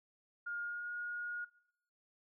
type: tone with pitch glide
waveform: sine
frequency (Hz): 1418 to 1437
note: F6 to F6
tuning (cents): +26 to +49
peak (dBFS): -38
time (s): 0.46-1.45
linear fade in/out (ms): 10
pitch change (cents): +23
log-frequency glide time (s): 0.6-0.91
effects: noise-tail reverb RT60 0.7 s tail -20 dB re dry